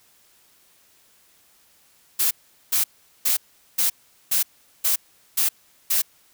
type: noise bursts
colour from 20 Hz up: blue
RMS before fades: -20 dBFS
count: 8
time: 2.19-6.02 s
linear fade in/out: 10 ms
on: 120 ms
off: 410 ms
effects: white hiss -58 dBFS RMS until 6.33 s